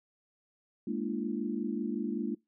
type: chord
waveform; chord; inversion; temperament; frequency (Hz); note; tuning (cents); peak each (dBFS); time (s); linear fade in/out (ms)
sine; Bb dominant seventh; third; equal with one note detuned; 207.7 / 233.1 / 293.7 / 341.3; Ab3 / Bb3 / D4 / F4; 0 / 0 / 0 / -40; -36 / -35 / -37 / -38; 0.87-2.35; 5
effects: noise-tail reverb RT60 0.2 s tail -24 dB re dry